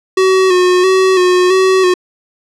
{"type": "tone with vibrato", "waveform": "square", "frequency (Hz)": 370, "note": "F#4", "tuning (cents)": 0, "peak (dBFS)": -8, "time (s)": [0.17, 1.94], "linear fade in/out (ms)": 5, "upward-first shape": "square", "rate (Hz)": 1.5, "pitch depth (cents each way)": 35, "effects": ["low-pass 7000 Hz 12 dB/octave"]}